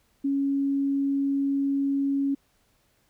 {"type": "tone", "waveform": "sine", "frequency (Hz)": 277.2, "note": "C#4", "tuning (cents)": 0, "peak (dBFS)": -22, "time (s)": [0.24, 2.35], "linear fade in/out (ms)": 10, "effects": ["pink hiss -67 dBFS RMS until 3.09 s"]}